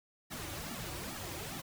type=noise with flanger; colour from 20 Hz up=pink; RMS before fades=-42 dBFS; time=0.3-1.62 s; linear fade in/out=20 ms; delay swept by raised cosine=1.9 to 4.7 ms; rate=2.4 Hz; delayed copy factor=-0.85; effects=none